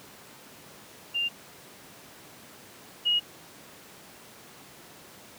sine tone pair in turn, 2794 / 2886 Hz, F7 / F#7, 0 / -44 cents, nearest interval minor second, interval 56 cents, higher second, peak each -25 / -21 dBFS, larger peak second, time 1.14-1.29 / 3.05-3.2 s, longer neither, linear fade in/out 20 ms, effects pink hiss -49 dBFS RMS until 5.38 s + high-pass 150 Hz 12 dB/octave

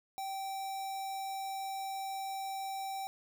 square tone with notch filter, 777 Hz, G5, 16 cents flat, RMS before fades -39 dBFS, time 0.18-3.07 s, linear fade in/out 0 ms, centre 2000 Hz, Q 1.8, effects none

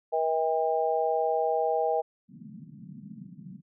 harmonic tone, 160.1 Hz, D#3, 50 cents sharp, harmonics 3 / 4 / 5, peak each -28 / -28 / -28 dBFS, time 0.12-2.02 s, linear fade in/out 20 ms
white band-pass noise, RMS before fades -45 dBFS, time 2.28-3.62 s, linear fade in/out 50 ms, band 140 to 230 Hz, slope 48 dB/octave
effects none

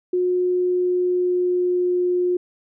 sine tone with pitch glide, 361.4 to 358.1 Hz, F#4 to F4, -41 to +43 cents, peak -17 dBFS, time 0.13-2.37 s, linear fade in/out 5 ms, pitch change -16 cents, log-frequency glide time 0.45-2.04 s, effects none

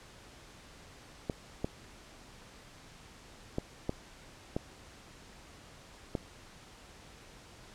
clicks, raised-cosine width 2 ms, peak -18 dBFS, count 6, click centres 1.298 / 1.645 / 3.584 / 3.894 / 4.565 / 6.152 s, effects pink hiss -54 dBFS RMS until 7.74 s + low-pass 8000 Hz 12 dB/octave

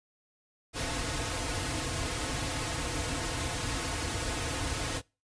pink noise with comb filter, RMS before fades -33 dBFS, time 0.73-5.02 s, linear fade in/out 50 ms, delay 5.1 ms, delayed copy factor -0.8, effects noise-tail reverb RT60 0.3 s tail -25 dB re dry + resampled to 22050 Hz

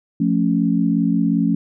sine chord, F augmented, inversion none, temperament equal, 174.61 / 220 / 277.2 Hz, F3 / A3 / C#4, 0 / 0 / 0 cents, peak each -19 dBFS, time 0.2-1.55 s, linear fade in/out 5 ms, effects none

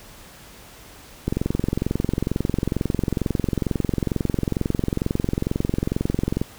click train, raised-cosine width 3 ms, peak -8 dBFS, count 115, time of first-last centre 1.28-6.415 s, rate 22.2 Hz, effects pink hiss -45 dBFS RMS until 6.58 s

